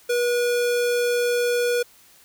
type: tone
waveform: square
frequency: 483.6 Hz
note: B4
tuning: 36 cents flat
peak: -20 dBFS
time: 0.09-1.83 s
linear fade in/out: 10 ms
effects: white hiss -53 dBFS RMS until 2.24 s